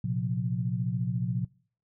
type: chord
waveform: sine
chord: Bb suspended second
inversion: none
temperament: equal with one note detuned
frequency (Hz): 116.54 / 130.81 / 178.08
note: Bb2 / C3 / F3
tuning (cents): 0 / 0 / +34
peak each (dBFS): -31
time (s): 0.04-1.45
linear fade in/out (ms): 5
effects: noise-tail reverb RT60 0.5 s tail -24 dB re dry